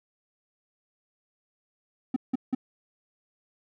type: tone bursts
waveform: triangle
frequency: 256.4 Hz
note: C4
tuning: 35 cents flat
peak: -20 dBFS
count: 3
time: 2.14-2.549 s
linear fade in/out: 5 ms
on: 23 ms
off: 170 ms
effects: none